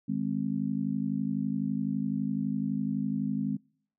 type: chord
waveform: sine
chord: Ab major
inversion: second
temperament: just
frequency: 155.74 / 207.7 / 259.6 Hz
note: Eb3 / Ab3 / C4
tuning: +2 / 0 / -13 cents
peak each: -35 / -30 / -32 dBFS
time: 0.08-3.57 s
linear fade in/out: 10 ms
effects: noise-tail reverb RT60 0.6 s tail -26 dB re dry